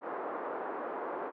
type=band-pass noise; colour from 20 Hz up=pink; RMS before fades=-38 dBFS; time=0.01-1.32 s; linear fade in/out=50 ms; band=350 to 1300 Hz; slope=24 dB/octave; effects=none